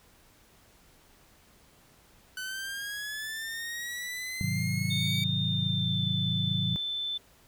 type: linear sweep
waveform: sawtooth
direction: up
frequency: 1500 to 2289 Hz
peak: -31 dBFS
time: 2.37-5.24 s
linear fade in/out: 2 ms
type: chord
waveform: sine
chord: Ab dominant seventh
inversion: none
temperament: equal with one note detuned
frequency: 103.83 / 128.49 / 155.56 / 185 Hz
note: Ab2 / C3 / Eb3 / Gb3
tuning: 0 / -31 / 0 / 0 cents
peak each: -33 dBFS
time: 4.41-6.76 s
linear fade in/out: 0 ms
type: tone with pitch glide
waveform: sine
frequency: 3638 to 3528 Hz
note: A#7 to A7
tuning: -43 to +4 cents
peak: -30 dBFS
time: 4.9-7.18 s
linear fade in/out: 10 ms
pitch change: -53 cents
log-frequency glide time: 5.41-6.06 s
effects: pink hiss -60 dBFS RMS until 7.47 s